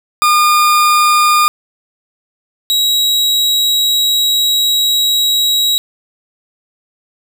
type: tone pair in turn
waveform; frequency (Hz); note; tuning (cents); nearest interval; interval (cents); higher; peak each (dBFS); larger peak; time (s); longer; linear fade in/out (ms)
40% pulse; 1213 / 3851; D#6 / B7; -44 / -44; octave + minor sixth; 2000; second; -7 / -9; first; 0.22-1.48 / 2.7-5.78; second; 0
effects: none